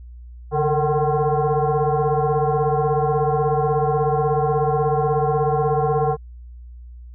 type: tone with frequency modulation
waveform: sine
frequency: 159.2 Hz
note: D#3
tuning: 40 cents sharp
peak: -16 dBFS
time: 0.51-6.17 s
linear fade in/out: 50 ms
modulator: 302 Hz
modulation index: 2.6
effects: added 60 Hz sine -36 dBFS peak until 7.14 s